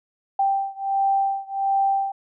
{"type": "beating tone pair", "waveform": "sine", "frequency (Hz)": [784, 785.4], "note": ["G5", "G5"], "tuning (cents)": [0, 3], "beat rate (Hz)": 1.4, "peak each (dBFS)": [-22, -23], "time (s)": [0.39, 2.12], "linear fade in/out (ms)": 5, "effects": []}